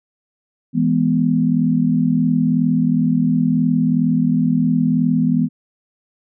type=chord; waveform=sine; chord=E major; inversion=none; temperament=equal; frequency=164.81 / 207.7 / 246.9 Hz; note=E3 / G#3 / B3; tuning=0 / 0 / 0 cents; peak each=-18 / -20 / -16 dBFS; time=0.73-5.49 s; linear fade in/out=50 ms; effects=none